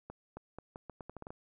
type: accelerating click train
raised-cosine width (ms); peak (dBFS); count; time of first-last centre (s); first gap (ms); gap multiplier
1; -30; 11; 0.1-1.305; 270; 0.8
effects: none